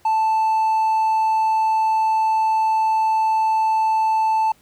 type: tone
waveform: triangle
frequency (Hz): 880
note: A5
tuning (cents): 0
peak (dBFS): -13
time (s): 0.05-4.52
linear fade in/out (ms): 5
effects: tanh soft clip ceiling -9 dBFS + pink hiss -56 dBFS RMS until 4.61 s